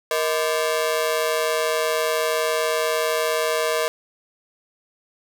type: ring-modulated tone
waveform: sawtooth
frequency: 551 Hz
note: C#5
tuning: 11 cents flat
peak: -13 dBFS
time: 0.11-3.88 s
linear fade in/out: 0 ms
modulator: 79.8 Hz
effects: none